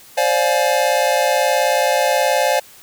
square chord, D half-diminished seventh, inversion third, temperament just, 528.6 / 587.3 / 704.8 / 845.8 Hz, C5 / D5 / F5 / Ab5, +18 / 0 / +16 / +31 cents, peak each -20 / -20 / -21 / -21 dBFS, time 0.17-2.6 s, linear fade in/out 10 ms, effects white hiss -44 dBFS RMS until 2.82 s

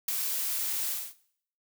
blue noise with ADSR envelope, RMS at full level -27 dBFS, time 0.08-1.14 s, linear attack 4 ms, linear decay 11 ms, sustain -4 dB, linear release 250 ms, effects noise-tail reverb RT60 0.6 s tail -17 dB re dry

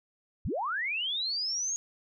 sine linear sweep, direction up, 34.65 to 6660 Hz, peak -29 dBFS, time 0.45-1.76 s, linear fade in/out 0 ms, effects none

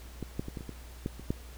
clicks, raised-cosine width 3 ms, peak -22 / -18 / -25 / -25 / -29 / -26 / -18 / -30 / -16 dBFS, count 9, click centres 0.227 / 0.395 / 0.484 / 0.572 / 0.608 / 0.693 / 1.061 / 1.196 / 1.305 s, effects added 60 Hz sine -45 dBFS peak until 1.57 s + pink hiss -53 dBFS RMS until 1.57 s

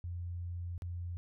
sine tone with dropouts, 87.31 Hz, F2, in tune, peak -37 dBFS, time 0.04-1.17 s, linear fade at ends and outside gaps 0 ms, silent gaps 0.779-0.821 s, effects none

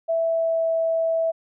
sine tone with pitch glide, 659.3 to 655.1 Hz, E5 to E5, 0 to -11 cents, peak -19 dBFS, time 0.08-1.32 s, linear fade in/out 20 ms, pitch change -11 cents, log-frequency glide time 0.23-0.68 s, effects none

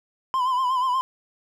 triangle tone with vibrato, 1021 Hz, C6, 43 cents flat, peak -18 dBFS, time 0.34-1.01 s, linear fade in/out 0 ms, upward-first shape sine, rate 8.3 Hz, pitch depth 66 cents each way, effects none

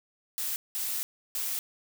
blue noise bursts at uneven times, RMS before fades -32 dBFS, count 3, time 0.38-0.56 / 0.75-1.03 / 1.35-1.59 s, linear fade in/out 0 ms, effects none

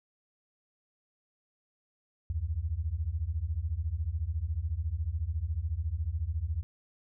sine beating tone pair, 72.6 / 86.6 Hz, D2 / F2, -19 / -14 cents, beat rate 14 Hz, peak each -33 / -32 dBFS, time 2.3-6.63 s, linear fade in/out 0 ms, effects none

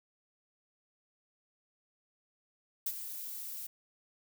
violet noise with ADSR envelope, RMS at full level -32 dBFS, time 2.86-3.67 s, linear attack 6 ms, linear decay 50 ms, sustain -10 dB, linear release 7 ms, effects none

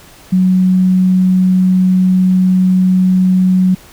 sine tone, 185 Hz, F#3, in tune, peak -7 dBFS, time 0.32-3.75 s, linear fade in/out 10 ms, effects pink hiss -40 dBFS RMS until 3.92 s

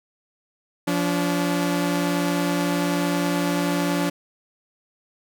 sawtooth tone pair together, 174.4 / 287.6 Hz, F3 / D4, -2 / -36 cents, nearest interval major sixth, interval 866 cents, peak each -20 / -19 dBFS, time 0.87-4.1 s, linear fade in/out 10 ms, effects none

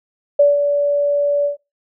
sine tone with ADSR envelope, 576 Hz, D5, 34 cents flat, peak -6 dBFS, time 0.39-1.57 s, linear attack 8 ms, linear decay 170 ms, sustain -7 dB, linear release 120 ms, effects noise-tail reverb RT60 0.2 s tail -17 dB re dry

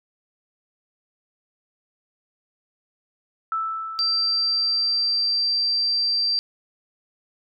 sine tone with exponential decay, 1318.5 Hz, E6, in tune, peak -21 dBFS, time 3.52-5.41 s, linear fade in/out 1 ms, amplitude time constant 410 ms
sine tone, 4699 Hz, D8, in tune, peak -19 dBFS, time 3.99-6.39 s, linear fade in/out 0 ms
effects none

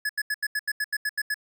square tone bursts, 1703 Hz, G#6, 43 cents sharp, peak -25 dBFS, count 11, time 0.05-1.343 s, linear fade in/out 5 ms, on 43 ms, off 82 ms, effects none

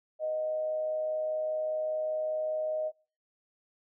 sine tone with amplitude modulation, 622.3 Hz, D#5, in tune, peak -27 dBFS, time 0.19-2.92 s, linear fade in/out 50 ms, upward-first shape sine, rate 125 Hz, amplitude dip 35%, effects noise-tail reverb RT60 0.4 s tail -26 dB re dry

